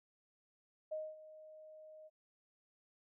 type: tone with ADSR envelope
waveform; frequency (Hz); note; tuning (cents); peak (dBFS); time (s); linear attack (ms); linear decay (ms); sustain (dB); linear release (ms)
sine; 622.3; D#5; 0; -37; 0.91-2.1; 14; 230; -16; 35
effects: none